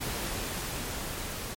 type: noise with level ramp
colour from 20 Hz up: pink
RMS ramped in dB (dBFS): -33 to -37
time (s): 0-1.55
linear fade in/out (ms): 20
effects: MP3 64 kbps